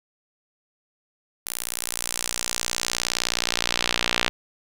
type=tone with band-pass filter sweep; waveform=sawtooth; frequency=59.4 Hz; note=A#1; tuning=33 cents sharp; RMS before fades=-27 dBFS; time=1.46-4.29 s; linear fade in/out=0 ms; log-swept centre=12000 to 3000 Hz; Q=1.2; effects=none